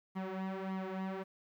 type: tone with flanger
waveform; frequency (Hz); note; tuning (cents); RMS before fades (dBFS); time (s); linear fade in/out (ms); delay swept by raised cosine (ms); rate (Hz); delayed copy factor
sawtooth; 190; F#3; +46; -39; 0.15-1.24; 20; 0.95 to 4.25; 1.7; +0.75
effects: low-pass 2000 Hz 12 dB/octave + 12-bit